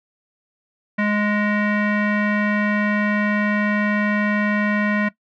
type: tone with low-pass filter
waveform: square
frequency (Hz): 208.2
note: G#3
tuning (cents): +5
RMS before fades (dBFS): -20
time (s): 0.98-5.09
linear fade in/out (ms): 10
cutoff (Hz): 2000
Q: 4.5
effects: noise-tail reverb RT60 0.1 s tail -17 dB re dry